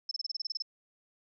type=tone bursts; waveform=sine; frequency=5274 Hz; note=E8; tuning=in tune; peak=-31 dBFS; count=11; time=0.09-0.623 s; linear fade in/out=5 ms; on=23 ms; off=28 ms; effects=none